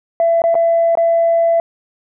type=tone with dropouts; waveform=sine; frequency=670 Hz; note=E5; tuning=28 cents sharp; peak=-9 dBFS; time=0.2-1.6 s; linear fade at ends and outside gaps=1 ms; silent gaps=0.419-0.439 / 0.544-0.552 / 0.953-0.973 s; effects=tanh soft clip ceiling -6 dBFS

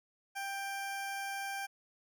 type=tone; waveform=20% pulse; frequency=789 Hz; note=G5; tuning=11 cents sharp; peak=-32 dBFS; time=0.35-1.67 s; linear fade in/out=20 ms; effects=none

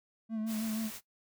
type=tone with vibrato; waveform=triangle; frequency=220 Hz; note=A3; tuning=in tune; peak=-30 dBFS; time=0.29-0.91 s; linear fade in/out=50 ms; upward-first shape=sine; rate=6.3 Hz; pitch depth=36 cents each way
type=noise; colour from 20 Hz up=white; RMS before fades=-44 dBFS; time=0.46-1.01 s; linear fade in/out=50 ms
effects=noise-tail reverb RT60 0.1 s tail -17 dB re dry

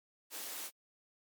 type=high-pass noise; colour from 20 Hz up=white; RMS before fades=-43 dBFS; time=0.3-0.71 s; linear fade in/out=50 ms; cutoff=250 Hz; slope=24 dB/octave; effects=MP3 96 kbps

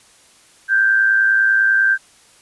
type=tone with amplitude modulation; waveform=sine; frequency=1568 Hz; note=G6; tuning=in tune; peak=-9 dBFS; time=0.68-1.98 s; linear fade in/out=50 ms; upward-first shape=sine; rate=110 Hz; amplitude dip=50%; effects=white hiss -50 dBFS RMS until 2.41 s + resampled to 24000 Hz

